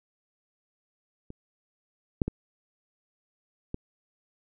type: clicks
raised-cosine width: 3 ms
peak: -28 / -10 / -16 / -19 dBFS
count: 4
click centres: 1.304 / 2.218 / 2.28 / 3.744 s
effects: none